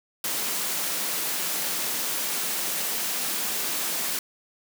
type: high-pass noise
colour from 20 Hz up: white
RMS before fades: -28 dBFS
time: 0.24-4.19 s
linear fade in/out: 2 ms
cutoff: 150 Hz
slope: 96 dB/octave
effects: none